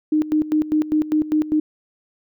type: tone with tremolo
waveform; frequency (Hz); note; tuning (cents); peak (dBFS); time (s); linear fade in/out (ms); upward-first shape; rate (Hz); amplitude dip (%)
sine; 306.8; D#4; -24; -14; 0.12-1.6; 5; square; 5; 80
effects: none